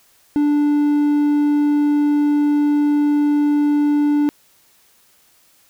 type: tone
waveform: triangle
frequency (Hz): 293.2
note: D4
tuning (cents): -3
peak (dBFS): -11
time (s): 0.36-4.29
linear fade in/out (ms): 0
effects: white hiss -55 dBFS RMS until 5.69 s